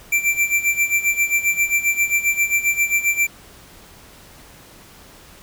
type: tone with tremolo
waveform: square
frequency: 2349 Hz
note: D7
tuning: in tune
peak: -14 dBFS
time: 0.12-3.27 s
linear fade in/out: 5 ms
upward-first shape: sine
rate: 7.5 Hz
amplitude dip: 80%
effects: pink hiss -45 dBFS RMS until 5.42 s